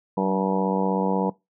harmonic tone with a mistuned harmonic, 96.3 Hz, G2, 30 cents flat, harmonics 2 / 3 / 4 / 5 / 6 / 7 / 8 / 9 / 10, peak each -24 / -30 / -32 / -27 / -34 / -34 / -35 / -30 / -30 dBFS, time 0.17-1.3 s, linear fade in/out 5 ms, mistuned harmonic 2, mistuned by -29 cents, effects noise-tail reverb RT60 0.2 s tail -21 dB re dry

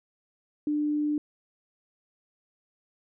sine tone, 297.7 Hz, D4, 24 cents sharp, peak -24 dBFS, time 0.67-1.18 s, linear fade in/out 2 ms, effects none

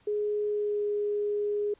sine tone with pitch glide, 417.6 to 413.8 Hz, G#4 to G#4, +10 to -6 cents, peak -26 dBFS, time 0.07-1.74 s, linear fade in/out 5 ms, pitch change -16 cents, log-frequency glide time 0.47-0.84 s, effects pink hiss -64 dBFS RMS until 1.79 s + resampled to 8000 Hz

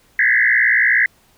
sine tone with frequency modulation, 1846 Hz, A#6, 17 cents flat, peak -11 dBFS, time 0.19-1.06 s, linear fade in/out 2 ms, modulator 59 Hz, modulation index 4, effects pink hiss -55 dBFS RMS until 1.37 s

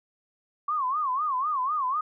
sine tone with vibrato, 1119 Hz, C#6, 16 cents sharp, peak -24 dBFS, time 0.68-2.01 s, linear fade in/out 5 ms, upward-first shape sine, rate 4 Hz, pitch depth 190 cents each way, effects none

